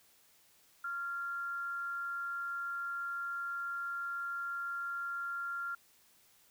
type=tone with amplitude modulation; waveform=sine; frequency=1387 Hz; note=F6; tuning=12 cents flat; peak=-34 dBFS; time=0.84-5.75 s; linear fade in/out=5 ms; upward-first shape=sine; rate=289 Hz; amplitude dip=35%; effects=white hiss -66 dBFS RMS until 6.5 s